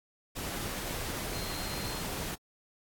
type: tone in noise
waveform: sine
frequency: 4186 Hz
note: C8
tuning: in tune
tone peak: -44 dBFS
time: 1.33-2.02 s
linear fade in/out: 20 ms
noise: pink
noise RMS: -37 dBFS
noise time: 0.35-2.36 s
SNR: -10 dB
effects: AAC 64 kbps